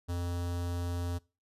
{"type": "tone with notch filter", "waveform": "square", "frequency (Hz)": 87.31, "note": "F2", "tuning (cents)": 0, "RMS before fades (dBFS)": -34, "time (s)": [0.08, 1.19], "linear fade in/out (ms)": 20, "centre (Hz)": 2200, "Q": 1.7, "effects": ["noise-tail reverb RT60 0.3 s tail -22 dB re dry", "resampled to 32000 Hz"]}